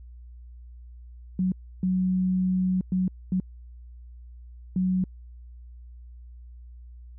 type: tone bursts at uneven times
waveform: sine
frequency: 185 Hz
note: F#3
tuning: in tune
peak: -21 dBFS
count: 5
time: 1.39-1.52 / 1.83-2.81 / 2.92-3.08 / 3.32-3.4 / 4.76-5.04 s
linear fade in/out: 2 ms
effects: added 60 Hz sine -42 dBFS peak until 7.18 s